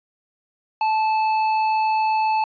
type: tone with tanh clipping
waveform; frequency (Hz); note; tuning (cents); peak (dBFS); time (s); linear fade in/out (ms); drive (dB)
sine; 873; A5; -14; -19; 0.81-2.44; 2; 10
effects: resampled to 11025 Hz